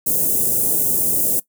white band-stop noise, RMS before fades -18 dBFS, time 0.06-1.4 s, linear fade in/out 10 ms, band 530 to 8500 Hz, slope 24 dB/octave, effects noise-tail reverb RT60 0.1 s tail -18 dB re dry + high-pass 100 Hz 12 dB/octave

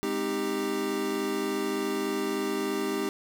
square chord, Ab major seventh, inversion none, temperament equal with one note detuned, 207.7 / 261.6 / 311.1 / 394.5 Hz, Ab3 / C4 / Eb4 / G4, 0 / 0 / 0 / +11 cents, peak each -37 / -36 / -34 / -31 dBFS, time 0.03-3.09 s, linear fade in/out 0 ms, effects none

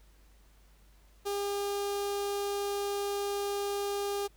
sawtooth tone with notch filter, 403.4 Hz, G4, 50 cents sharp, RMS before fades -33 dBFS, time 1.25-4.28 s, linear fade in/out 20 ms, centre 1900 Hz, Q 1.4, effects added 50 Hz sine -58 dBFS peak until 4.36 s + pink hiss -66 dBFS RMS until 4.36 s

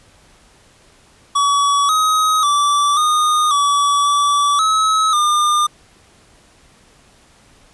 square tone with pitch steps, 1136 / 1263 / 1161 / 1228 / 1145 / 1153 / 1286 / 1206 Hz, C#6 / D#6 / D6 / D#6 / D6 / D6 / E6 / D6, +42 / +26 / -20 / -23 / -44 / -32 / -43 / +46 cents, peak -13 dBFS, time 1.35-5.67 s, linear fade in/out 10 ms, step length 540 ms, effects pink hiss -50 dBFS RMS until 7.73 s + resampled to 24000 Hz

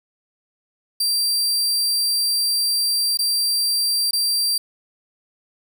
sawtooth tone with dropouts, 4710 Hz, D8, 4 cents sharp, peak -15 dBFS, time 1-4.58 s, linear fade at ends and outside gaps 5 ms, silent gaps 3.173-3.189 / 4.11-4.131 s, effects none

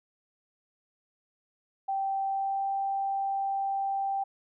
sine tone with pitch glide, 780 to 785 Hz, G5 to G5, -9 to +2 cents, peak -27 dBFS, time 1.88-4.24 s, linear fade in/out 10 ms, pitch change +11 cents, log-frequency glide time 2.26-2.67 s, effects none

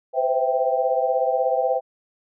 sine chord, C major seventh, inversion third, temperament equal with one note detuned, 506.9 / 523.3 / 659.3 / 784 Hz, B4 / C5 / E5 / G5, +45 / 0 / 0 / 0 cents, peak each -24 dBFS, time 0.13-1.81 s, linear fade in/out 50 ms, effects none

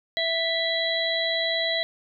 harmonic tone, 659.3 Hz, E5, in tune, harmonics 1 / 3 / 5 / 6, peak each -28 / -28 / -31 / -27 dBFS, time 0.17-1.83 s, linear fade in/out 0 ms, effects none

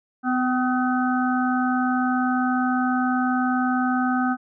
harmonic tone with a mistuned harmonic, 252.2 Hz, B3, 36 cents sharp, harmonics 1 / 3 / 5 / 6, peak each -21 / -26 / -28 / -29 dBFS, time 0.23-4.37 s, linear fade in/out 50 ms, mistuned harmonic 3, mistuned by +24 cents, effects none

